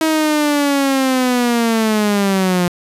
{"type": "linear sweep", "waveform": "sawtooth", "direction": "down", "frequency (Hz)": [320.3, 174.61], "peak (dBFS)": -9, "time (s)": [0.01, 2.68], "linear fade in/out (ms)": 2, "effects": ["resampled to 32000 Hz"]}